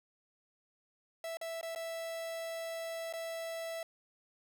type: tone with dropouts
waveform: 45% pulse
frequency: 659.3 Hz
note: E5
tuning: in tune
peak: -38 dBFS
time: 1.24-3.83 s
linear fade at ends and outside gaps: 2 ms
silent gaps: 1.371-1.413 / 1.612-1.629 / 1.75-1.759 / 3.127-3.136 s
effects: none